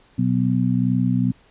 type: harmonic tone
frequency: 62.3 Hz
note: B1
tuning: 16 cents sharp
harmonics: 2 / 3 / 4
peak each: -21 / -21 / -21 dBFS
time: 0.18-1.32 s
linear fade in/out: 10 ms
effects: pink hiss -55 dBFS RMS until 1.5 s + resampled to 8000 Hz